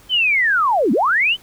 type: linear two-way sweep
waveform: sine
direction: down then up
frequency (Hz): 3126 to 192.5 to 3126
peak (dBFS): -13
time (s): 0.09-1.37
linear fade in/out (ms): 50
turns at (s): 0.92
effects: pink hiss -48 dBFS RMS until 1.42 s